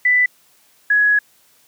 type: tone pair in turn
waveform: sine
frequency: 1988 / 1676.5 Hz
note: B6 / G#6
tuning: +11 / +16 cents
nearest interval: minor third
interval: 295 cents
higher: first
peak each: -11 dBFS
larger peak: neither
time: 0.05-0.26 / 0.9-1.19 s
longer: second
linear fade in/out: 5 ms
effects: white hiss -55 dBFS RMS until 1.67 s + high-pass 100 Hz 12 dB/octave